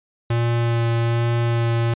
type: tone with vibrato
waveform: square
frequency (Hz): 117.1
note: A#2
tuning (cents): +8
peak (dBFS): -18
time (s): 0.3-1.94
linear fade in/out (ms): 5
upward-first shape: sine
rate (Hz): 1.2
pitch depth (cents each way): 11
effects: resampled to 8000 Hz